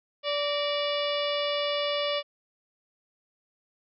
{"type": "harmonic tone with a mistuned harmonic", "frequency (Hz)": 580, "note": "D5", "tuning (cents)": -22, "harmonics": [1, 2, 3, 4, 5, 6, 7, 8, 9], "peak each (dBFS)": [-28, -35, -41, -37, -34, -35, -43, -41, -45], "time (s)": [0.23, 2.23], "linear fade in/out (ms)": 50, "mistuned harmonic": 3, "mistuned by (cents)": 100, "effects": []}